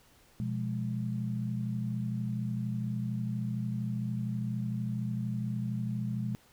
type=chord; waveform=sine; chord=F diminished; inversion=second; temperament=equal; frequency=123.47 / 174.61 / 207.7 Hz; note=Cb3 / F3 / Ab3; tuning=0 / 0 / 0 cents; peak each=-33 / -39 / -35 dBFS; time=0.4-6.35 s; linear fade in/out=0 ms; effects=pink hiss -62 dBFS RMS until 6.52 s